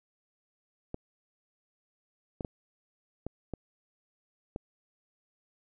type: clicks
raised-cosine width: 2 ms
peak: -22 dBFS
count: 6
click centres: 0.944 / 2.408 / 2.448 / 3.266 / 3.537 / 4.561 s
effects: none